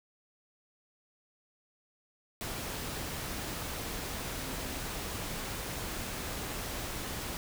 sine tone in noise, 261.6 Hz, C4, in tune, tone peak -47 dBFS, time 4.35-4.79 s, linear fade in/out 0 ms, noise pink, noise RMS -38 dBFS, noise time 2.41-7.37 s, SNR -12 dB, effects none

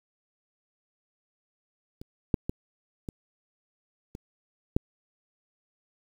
clicks, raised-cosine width 3 ms, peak -28 / -9 / -16 / -22 / -26 / -9 dBFS, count 6, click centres 2.015 / 2.342 / 2.495 / 3.088 / 4.151 / 4.765 s, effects 8-bit

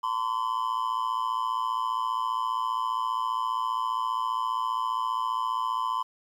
triangle tone with amplitude modulation, 1022 Hz, C6, 41 cents flat, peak -20 dBFS, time 0.03-6.03 s, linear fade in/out 10 ms, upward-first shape sine, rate 115 Hz, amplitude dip 90%, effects 10-bit

